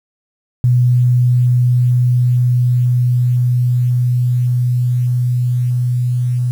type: tone with level ramp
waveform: sine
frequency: 123.47 Hz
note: B2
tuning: in tune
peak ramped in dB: -8 to -13 dBFS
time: 0.64-6.51 s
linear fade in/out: 0 ms
effects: 7-bit